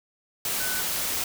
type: tone in noise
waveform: sine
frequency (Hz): 1500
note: F#6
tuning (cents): +23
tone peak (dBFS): -32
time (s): 0.6-0.81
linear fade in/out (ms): 2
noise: white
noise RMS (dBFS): -28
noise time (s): 0.45-1.24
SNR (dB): -7
effects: none